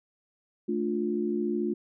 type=chord; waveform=sine; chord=D minor; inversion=second; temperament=just; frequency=220.2 / 293.7 / 352.4 Hz; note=A3 / D4 / F4; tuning=+2 / 0 / +16 cents; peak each=-30 / -33 / -29 dBFS; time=0.68-1.74 s; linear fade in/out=10 ms; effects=none